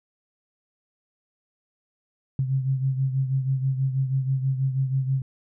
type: beating tone pair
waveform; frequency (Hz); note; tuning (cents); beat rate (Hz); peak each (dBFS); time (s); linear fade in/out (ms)
sine; 132.4 / 138.6; C3 / C#3; +21 / 0; 6.2; -22 / -29; 2.39-5.22; 2
effects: none